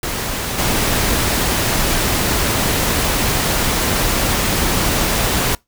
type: noise with level steps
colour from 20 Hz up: pink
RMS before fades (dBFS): -22 / -17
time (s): 0.03-5.55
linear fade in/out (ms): 2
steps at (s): 0.58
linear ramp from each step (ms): 10
effects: noise-tail reverb RT60 0.2 s tail -25 dB re dry